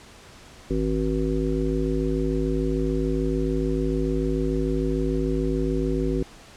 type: harmonic tone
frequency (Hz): 53.4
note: G#1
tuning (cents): +49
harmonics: 1 / 3 / 5 / 7 / 9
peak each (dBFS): -26 / -29 / -27 / -27 / -32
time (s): 0.7-6.23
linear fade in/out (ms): 5
effects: pink hiss -47 dBFS RMS until 6.56 s + low-pass 8000 Hz 12 dB/octave